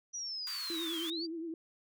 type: linear two-way sweep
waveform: sine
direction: down then up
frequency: 5900 to 3069 to 4804 Hz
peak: -37 dBFS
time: 0.13-1.27 s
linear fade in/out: 20 ms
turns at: 1.02 s
type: high-pass noise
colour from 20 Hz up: pink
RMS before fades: -46 dBFS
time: 0.47-1.1 s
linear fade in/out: 0 ms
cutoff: 1000 Hz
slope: 96 dB/octave
type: tone with vibrato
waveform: sine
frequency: 329.6 Hz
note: E4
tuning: in tune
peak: -37 dBFS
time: 0.7-1.54 s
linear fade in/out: 2 ms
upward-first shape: triangle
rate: 9.7 Hz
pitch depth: 76 cents each way
effects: none